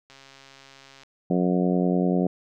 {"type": "click train", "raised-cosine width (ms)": 0.2, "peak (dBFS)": -31, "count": 128, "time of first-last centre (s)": [0.1, 1.034], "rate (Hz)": 136}
{"type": "harmonic tone", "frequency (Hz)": 90.2, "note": "F#2", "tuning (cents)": -44, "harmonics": [2, 3, 4, 5, 6, 7, 8], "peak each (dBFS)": [-22, -26, -28, -30, -32, -33, -34], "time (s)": [1.3, 2.27], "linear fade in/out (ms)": 5}
{"effects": []}